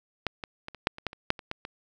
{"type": "clicks", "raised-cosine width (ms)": 0.3, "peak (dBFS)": [-11, -19, -21, -27, -6, -25, -13, -26, -6, -25, -16, -21], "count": 12, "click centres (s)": [0.267, 0.438, 0.684, 0.747, 0.871, 0.984, 1.067, 1.131, 1.304, 1.392, 1.514, 1.651], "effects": []}